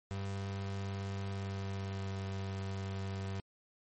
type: tone with pitch glide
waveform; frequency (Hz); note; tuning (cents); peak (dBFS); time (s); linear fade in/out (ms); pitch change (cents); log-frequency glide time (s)
35% pulse; 98 to 96.87; G2 to G2; 0 to -20; -35; 0.11-3.4; 0; -20; 1.25-2.19
effects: MP3 32 kbps